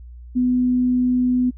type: tone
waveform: sine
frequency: 249.8 Hz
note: B3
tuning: 20 cents sharp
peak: -15 dBFS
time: 0.35-1.51 s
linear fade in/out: 20 ms
effects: noise-tail reverb RT60 0.1 s tail -25 dB re dry + added 60 Hz sine -36 dBFS peak until 1.57 s